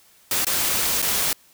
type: noise with dropouts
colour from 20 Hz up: white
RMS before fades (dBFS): -22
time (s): 0.31-1.33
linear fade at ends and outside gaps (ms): 2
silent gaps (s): 0.447-0.467 / 1.019-1.025
effects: white hiss -55 dBFS RMS until 1.53 s

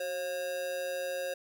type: tone with amplitude modulation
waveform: square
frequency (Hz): 540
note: C#5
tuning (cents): -45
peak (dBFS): -31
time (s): 0-1.34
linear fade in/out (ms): 5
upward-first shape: sine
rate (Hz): 167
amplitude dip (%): 55
effects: none

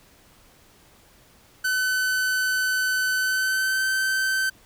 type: tone with pitch glide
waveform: 45% pulse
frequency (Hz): 1513 to 1543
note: F#6 to G6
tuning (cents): +38 to -28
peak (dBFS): -21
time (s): 1.64-4.5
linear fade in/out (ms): 10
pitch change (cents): +34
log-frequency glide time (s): 3.16-3.84
effects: pink hiss -55 dBFS RMS until 4.65 s

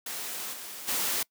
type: noise with level steps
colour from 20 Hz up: white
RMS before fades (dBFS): -36 / -41 / -29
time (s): 0.06-1.23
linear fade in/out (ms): 5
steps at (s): 0.52 / 0.87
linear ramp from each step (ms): 20
effects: noise-tail reverb RT60 0.1 s tail -24 dB re dry + high-pass 200 Hz 12 dB/octave

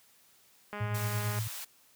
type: click train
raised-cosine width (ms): 0.5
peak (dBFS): -25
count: 137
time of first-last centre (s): 0.73-1.387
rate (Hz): 207
type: tone with tremolo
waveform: sine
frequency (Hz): 110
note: A2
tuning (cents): 0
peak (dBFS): -28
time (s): 0.8-1.48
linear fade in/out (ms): 10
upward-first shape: sine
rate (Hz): 8.9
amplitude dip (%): 55
type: high-pass noise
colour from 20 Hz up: white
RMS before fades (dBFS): -41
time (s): 0.94-1.65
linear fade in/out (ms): 10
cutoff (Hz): 790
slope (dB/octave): 12
effects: white hiss -63 dBFS RMS until 1.95 s + high-pass 60 Hz 12 dB/octave

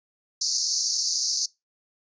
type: band-pass noise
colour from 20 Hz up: white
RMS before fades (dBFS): -26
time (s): 0.41-1.46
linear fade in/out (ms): 5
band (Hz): 4400 to 6600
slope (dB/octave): 96
effects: noise-tail reverb RT60 0.2 s tail -22 dB re dry + resampled to 16000 Hz

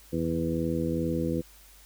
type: harmonic tone with a mistuned harmonic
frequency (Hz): 82.41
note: E2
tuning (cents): 0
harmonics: 1 / 2 / 3 / 4 / 5 / 6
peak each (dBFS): -36 / -31 / -32 / -31 / -40 / -33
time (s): 0.12-1.42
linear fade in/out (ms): 20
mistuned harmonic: 1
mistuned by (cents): +34
effects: added 50 Hz sine -55 dBFS peak until 1.85 s + white hiss -55 dBFS RMS until 1.85 s

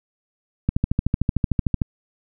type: click train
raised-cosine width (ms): 5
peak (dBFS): -6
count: 16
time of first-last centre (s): 0.69-1.818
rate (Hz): 13.3
effects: none

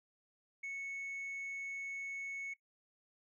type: tone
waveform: sine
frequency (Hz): 2208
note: C#7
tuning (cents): -7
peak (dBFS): -37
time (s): 0.63-2.54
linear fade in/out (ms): 10
effects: noise-tail reverb RT60 0.1 s tail -21 dB re dry + tanh soft clip ceiling -39 dBFS

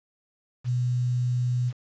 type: tone with quantisation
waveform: sine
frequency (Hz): 123.47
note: B2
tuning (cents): 0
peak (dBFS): -22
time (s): 0.64-1.73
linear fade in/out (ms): 50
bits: 8
effects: resampled to 16000 Hz

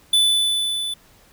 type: tone with level ramp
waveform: square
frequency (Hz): 3491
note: A7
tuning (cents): -14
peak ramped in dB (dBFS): -13 to -25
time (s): 0.13-0.94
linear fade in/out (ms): 5
effects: pink hiss -53 dBFS RMS until 1.32 s

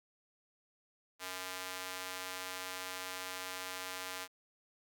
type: tone with high-pass filter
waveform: square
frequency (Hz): 92.5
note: F#2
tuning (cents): 0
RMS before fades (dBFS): -43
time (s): 1.19-4.28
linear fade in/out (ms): 50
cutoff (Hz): 1000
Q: 0.53
effects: none

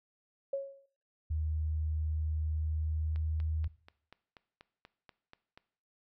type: tone with exponential decay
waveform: sine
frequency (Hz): 550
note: C#5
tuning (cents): -14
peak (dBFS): -28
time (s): 0.53-0.86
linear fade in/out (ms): 5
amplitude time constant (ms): 71
type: tone with pitch glide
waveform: sine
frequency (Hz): 77.78 to 78.73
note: D#2 to D#2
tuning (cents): 0 to +21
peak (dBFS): -30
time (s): 1.3-3.68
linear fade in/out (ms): 10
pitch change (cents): +21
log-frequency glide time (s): 2.52-3.5
type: click train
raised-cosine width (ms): 0.3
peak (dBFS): -35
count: 11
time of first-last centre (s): 3.16-5.575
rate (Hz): 4.14
effects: noise-tail reverb RT60 0.6 s tail -19 dB re dry

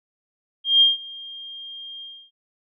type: tone with ADSR envelope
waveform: sine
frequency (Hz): 3211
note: G7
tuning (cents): +41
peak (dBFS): -10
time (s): 0.64-2.31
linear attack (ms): 170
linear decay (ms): 160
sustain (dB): -24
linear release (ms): 290
effects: none

